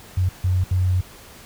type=tone bursts at uneven times; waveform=sine; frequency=91.7 Hz; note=F#2; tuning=15 cents flat; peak=-16 dBFS; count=3; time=0.17-0.29 / 0.44-0.64 / 0.71-1.01 s; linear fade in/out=5 ms; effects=pink hiss -44 dBFS RMS until 1.45 s